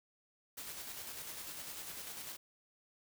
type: noise with tremolo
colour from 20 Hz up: white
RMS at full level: -45 dBFS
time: 0.57-2.37 s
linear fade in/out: 10 ms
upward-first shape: square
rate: 10 Hz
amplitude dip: 30%
effects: none